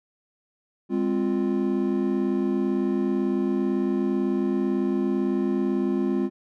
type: chord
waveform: triangle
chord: F minor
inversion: first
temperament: equal with one note detuned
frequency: 203.6 / 261.6 / 349.2 Hz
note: Ab3 / C4 / F4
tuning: -34 / 0 / 0 cents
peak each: -24 dBFS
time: 0.89-6.3 s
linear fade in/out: 50 ms
effects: none